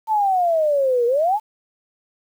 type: exponential two-way sweep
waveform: sine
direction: down then up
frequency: 896 to 465.5 to 896 Hz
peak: -15 dBFS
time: 0.07-1.4 s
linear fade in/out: 50 ms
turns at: 1.06 s
effects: 8-bit